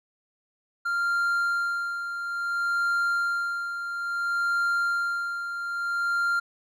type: tone with tremolo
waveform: triangle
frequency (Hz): 1392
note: F6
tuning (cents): -6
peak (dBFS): -20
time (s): 0.85-6.4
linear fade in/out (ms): 10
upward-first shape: sine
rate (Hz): 0.59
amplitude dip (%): 60
effects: none